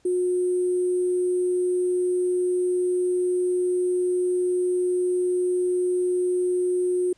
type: tone with sample-and-hold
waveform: sine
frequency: 361.2 Hz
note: F#4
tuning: 42 cents flat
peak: -20 dBFS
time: 0.05-7.13 s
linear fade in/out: 5 ms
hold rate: 8820 Hz
effects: pink hiss -63 dBFS RMS until 7.17 s + resampled to 22050 Hz